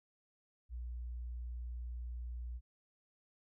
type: tone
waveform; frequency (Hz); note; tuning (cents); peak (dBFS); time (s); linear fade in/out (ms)
sine; 60; B1; -49; -40; 0.69-2.61; 50
effects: none